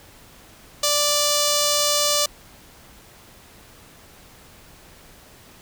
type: tone with notch filter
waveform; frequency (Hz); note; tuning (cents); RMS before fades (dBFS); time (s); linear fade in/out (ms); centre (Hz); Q
5% pulse; 587.3; D5; 0; -20; 0.83-2.26; 5; 2000; 0.95
effects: pink hiss -48 dBFS RMS until 5.61 s